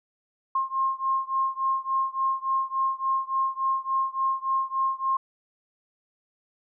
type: beating tone pair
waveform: sine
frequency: 1065 / 1068.5 Hz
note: C6 / C6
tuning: +30 / +36 cents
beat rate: 3.5 Hz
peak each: -26 / -27 dBFS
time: 0.55-5.17 s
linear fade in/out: 5 ms
effects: none